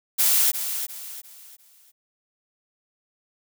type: noise with echo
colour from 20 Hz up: blue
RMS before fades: -19 dBFS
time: 0.18-0.52 s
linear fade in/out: 20 ms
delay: 350 ms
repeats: 4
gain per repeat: -9 dB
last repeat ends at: 1.92 s
effects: none